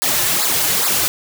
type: noise with flanger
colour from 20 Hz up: white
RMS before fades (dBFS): -17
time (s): 0.02-1.08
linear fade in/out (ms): 0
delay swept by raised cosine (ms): 0.32 to 4.42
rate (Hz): 2.4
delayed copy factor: -1
effects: none